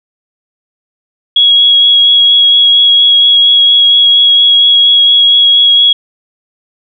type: tone with vibrato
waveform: sine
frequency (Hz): 3322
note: G#7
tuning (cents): 0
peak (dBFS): -3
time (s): 1.36-5.93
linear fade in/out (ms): 5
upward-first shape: sine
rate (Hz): 4.3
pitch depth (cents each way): 11
effects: none